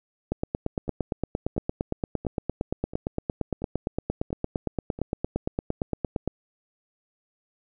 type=two click trains; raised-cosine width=2 ms; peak=-12 / -24 dBFS; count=53 / 7; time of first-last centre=0.32-6.276 / 0.88-4.99 s; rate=8.73 / 1.46 Hz; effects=none